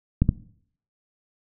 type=clicks; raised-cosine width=5 ms; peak=-5 dBFS; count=2; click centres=0.22 / 0.291 s; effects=noise-tail reverb RT60 0.6 s tail -18 dB re dry